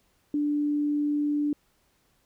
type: tone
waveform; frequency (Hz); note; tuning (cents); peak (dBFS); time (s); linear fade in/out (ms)
sine; 293.7; D4; 0; -23; 0.34-1.53; 2
effects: pink hiss -68 dBFS RMS until 2.25 s